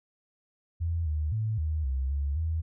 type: tone with pitch steps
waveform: sine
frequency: 83.7 / 76.5 / 109.4 / 77.8 / 66 / 70.6 / 80.7 Hz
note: E2 / D#2 / A2 / D#2 / C2 / C#2 / E2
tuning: +27 / -29 / -9 / 0 / +16 / +32 / -36 cents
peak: -26 dBFS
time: 0.8-2.62 s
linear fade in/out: 20 ms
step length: 260 ms
effects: none